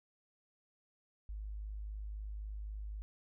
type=tone; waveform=sine; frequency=51.91 Hz; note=G#1; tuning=in tune; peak=-40 dBFS; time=1.29-3.02 s; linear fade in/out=0 ms; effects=none